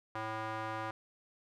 square tone with band-pass filter, 110 Hz, A2, in tune, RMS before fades -39 dBFS, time 0.15-0.91 s, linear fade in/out 5 ms, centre 1100 Hz, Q 1.5, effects none

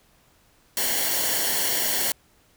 white noise with comb filter, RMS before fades -24 dBFS, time 0.77-2.12 s, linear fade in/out 2 ms, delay 0.8 ms, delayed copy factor -0.65, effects pink hiss -60 dBFS RMS until 2.56 s

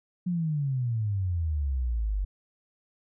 sine exponential sweep, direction down, 182.9 to 46.79 Hz, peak -25 dBFS, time 0.26-2.25 s, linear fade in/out 10 ms, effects none

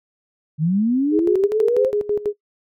sine linear sweep, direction up, 145.3 to 537 Hz, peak -15 dBFS, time 0.58-1.92 s, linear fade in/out 50 ms
sine tone with tremolo, 415.3 Hz, G#4, in tune, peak -16 dBFS, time 1.11-2.33 s, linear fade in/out 50 ms, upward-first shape square, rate 6.1 Hz, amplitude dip 80%
effects noise-tail reverb RT60 0.1 s tail -19 dB re dry

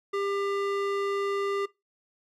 square tone with band-pass filter, 398.9 Hz, G4, 30 cents sharp, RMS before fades -29 dBFS, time 0.13-1.66 s, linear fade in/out 10 ms, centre 970 Hz, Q 0.66, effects noise-tail reverb RT60 0.2 s tail -20 dB re dry

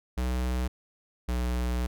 square tone pair in turn, 62.5 / 61.11 Hz, B1 / B1, +21 / -18 cents, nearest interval unison, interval 39 cents, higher first, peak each -27 dBFS, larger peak neither, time 0.17-0.68 / 1.28-1.87 s, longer second, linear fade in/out 10 ms, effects none

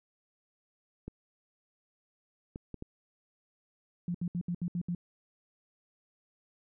clicks, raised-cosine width 3 ms, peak -27 dBFS, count 4, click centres 1.08 / 2.559 / 2.743 / 2.824 s
sine tone bursts, 174.61 Hz, F3, in tune, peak -30 dBFS, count 7, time 4.08-4.949 s, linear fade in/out 2 ms, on 65 ms, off 69 ms
effects none

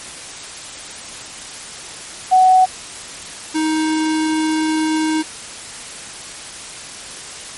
sine / square tone pair in turn, 746 / 313.7 Hz, F#5 / D#4, +14 / +14 cents, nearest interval octave + minor third, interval 1500 cents, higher first, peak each -7 / -16 dBFS, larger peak first, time 2.31-2.66 / 3.54-5.23 s, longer second, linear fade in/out 20 ms, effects white hiss -32 dBFS RMS until 7.57 s + MP3 48 kbps

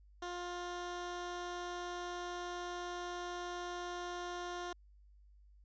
15% pulse tone, 353 Hz, F4, 19 cents sharp, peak -34 dBFS, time 0.22-4.73 s, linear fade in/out 5 ms, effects added 50 Hz sine -59 dBFS peak until 5.64 s + resampled to 16000 Hz

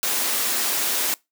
white high-pass noise, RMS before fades -23 dBFS, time 0.03-1.14 s, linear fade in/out 0 ms, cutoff 230 Hz, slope 24 dB/octave, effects noise-tail reverb RT60 0.2 s tail -23 dB re dry

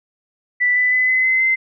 sine tone with pitch steps, 1975.5 / 1993.8 / 2012 / 2031 / 2050 / 2069 Hz, B6 / B6 / B6 / B6 / C7 / C7, 0 / +16 / +32 / +48 / -36 / -20 cents, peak -13 dBFS, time 0.6-1.56 s, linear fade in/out 20 ms, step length 160 ms, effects none

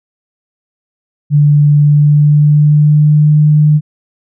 sine tone with pitch glide, 146.83 to 150.87 Hz, D3 to D3, 0 to +47 cents, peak -4 dBFS, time 1.3-3.81 s, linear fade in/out 50 ms, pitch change +47 cents, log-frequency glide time 1.78-3.35 s, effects none

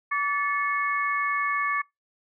sine tone cluster, 1147 / 1745 / 2191 Hz, D6 / A6 / C#7, -41 / -15 / -21 cents, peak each -25 / -29 / -30 dBFS, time 0.11-1.82 s, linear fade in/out 10 ms, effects noise-tail reverb RT60 0.2 s tail -26 dB re dry

